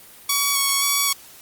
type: tone with vibrato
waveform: 5% pulse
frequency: 1120 Hz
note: C#6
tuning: 18 cents sharp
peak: -6 dBFS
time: 0.29-1.13 s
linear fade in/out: 5 ms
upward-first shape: square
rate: 1.9 Hz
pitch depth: 14 cents each way
effects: white hiss -45 dBFS RMS until 1.41 s + Opus 32 kbps